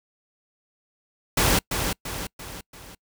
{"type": "noise with echo", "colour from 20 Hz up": "pink", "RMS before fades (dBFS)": -20, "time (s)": [1.37, 1.59], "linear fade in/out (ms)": 5, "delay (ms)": 340, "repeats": 4, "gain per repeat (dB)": -6, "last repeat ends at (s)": 2.95, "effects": ["noise-tail reverb RT60 0.1 s tail -26 dB re dry"]}